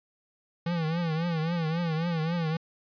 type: tone with vibrato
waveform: square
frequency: 165.2 Hz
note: E3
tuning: 4 cents sharp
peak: -27 dBFS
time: 0.66-2.57 s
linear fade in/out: 5 ms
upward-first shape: triangle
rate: 3.7 Hz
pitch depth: 120 cents each way
effects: resampled to 11025 Hz